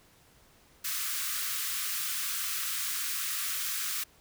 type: high-pass noise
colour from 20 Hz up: white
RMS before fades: -33 dBFS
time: 0.84-4.04 s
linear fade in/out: 10 ms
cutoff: 1100 Hz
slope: 96 dB/octave
effects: pink hiss -61 dBFS RMS until 4.2 s